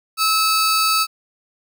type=tone pair together; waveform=sawtooth; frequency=1300 / 4590 Hz; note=E6 / D8; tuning=-24 / -40 cents; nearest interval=octave + minor seventh; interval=2184 cents; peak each=-13 / -17 dBFS; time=0.17-1.07 s; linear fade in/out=50 ms; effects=none